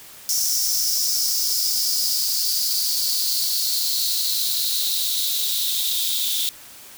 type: noise with high-pass filter sweep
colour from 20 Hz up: blue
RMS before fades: -22 dBFS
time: 0.29-6.49 s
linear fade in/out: 0 ms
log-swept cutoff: 5600 to 3500 Hz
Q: 7.2
effects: white hiss -43 dBFS RMS until 6.97 s